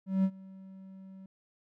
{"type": "tone with ADSR envelope", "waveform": "triangle", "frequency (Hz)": 191, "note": "G3", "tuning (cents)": -45, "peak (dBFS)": -20, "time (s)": [0.06, 1.26], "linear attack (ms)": 180, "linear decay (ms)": 63, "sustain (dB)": -24, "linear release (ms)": 3, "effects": []}